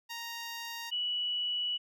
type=tone pair in turn; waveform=10% pulse / sine; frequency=932.3 / 2945 Hz; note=A#5 / F#7; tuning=0 / -9 cents; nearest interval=octave + minor sixth; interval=1991 cents; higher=second; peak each=-30 / -30 dBFS; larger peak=neither; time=0.09-0.91 / 0.91-1.78 s; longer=second; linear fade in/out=20 ms; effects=none